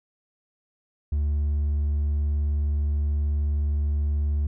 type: tone with hard clipping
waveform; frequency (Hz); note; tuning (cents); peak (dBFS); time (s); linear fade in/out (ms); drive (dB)
sine; 73.42; D2; 0; -22; 1.12-4.47; 5; 2
effects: none

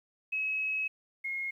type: tone pair in turn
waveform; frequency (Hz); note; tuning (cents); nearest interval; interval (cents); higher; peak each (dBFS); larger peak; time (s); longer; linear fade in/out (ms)
sine; 2565 / 2153; E7 / C7; -48 / +49; minor third; 303; first; -29 / -32; first; 0.32-0.88 / 1.24-1.51; first; 10
effects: 11-bit

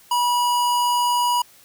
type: tone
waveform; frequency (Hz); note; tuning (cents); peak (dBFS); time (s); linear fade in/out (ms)
square; 971; B5; -30; -18; 0.11-1.42; 5
effects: white hiss -51 dBFS RMS until 1.64 s

